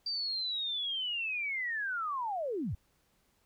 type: linear sweep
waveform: sine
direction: down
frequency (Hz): 4699 to 61.74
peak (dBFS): -32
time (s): 0.06-2.75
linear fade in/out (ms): 5
effects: pink hiss -72 dBFS RMS until 3.45 s